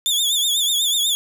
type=tone with vibrato; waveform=sawtooth; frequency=3492 Hz; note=A7; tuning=14 cents flat; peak=-14 dBFS; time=0.06-1.15 s; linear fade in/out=0 ms; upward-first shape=triangle; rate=8.1 Hz; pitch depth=110 cents each way; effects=none